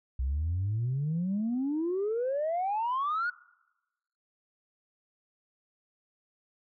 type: exponential sweep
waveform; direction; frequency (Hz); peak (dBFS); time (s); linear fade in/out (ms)
sine; up; 61.7 to 1480; -26; 0.19-3.3; 5
effects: noise-tail reverb RT60 1.0 s tail -23 dB re dry + tanh soft clip ceiling -24 dBFS